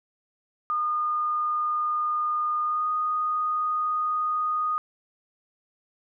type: tone with pitch glide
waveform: sine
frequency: 1220 to 1237 Hz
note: D#6 to D#6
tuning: -34 to -10 cents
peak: -23 dBFS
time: 0.7-4.78 s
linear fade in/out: 0 ms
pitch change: +24 cents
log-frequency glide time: 2.63-2.88 s
effects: none